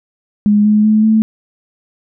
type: tone with pitch steps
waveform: sine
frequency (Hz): 207.7 / 211.5 / 215.3 / 219.2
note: G#3 / G#3 / A3 / A3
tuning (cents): 0 / +32 / -37 / -6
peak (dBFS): -7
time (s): 0.46-1.22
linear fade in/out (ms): 0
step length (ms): 190
effects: none